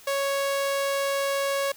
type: tone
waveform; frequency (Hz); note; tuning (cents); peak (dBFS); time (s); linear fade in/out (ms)
sawtooth; 554.4; C#5; 0; -20; 0.07-1.72; 5
effects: white hiss -50 dBFS RMS until 1.76 s